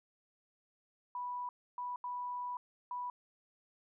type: tone bursts at uneven times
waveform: sine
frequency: 984 Hz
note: B5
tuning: 7 cents flat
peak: -37 dBFS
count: 4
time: 1.15-1.49 / 1.78-1.96 / 2.04-2.57 / 2.91-3.1 s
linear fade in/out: 2 ms
effects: none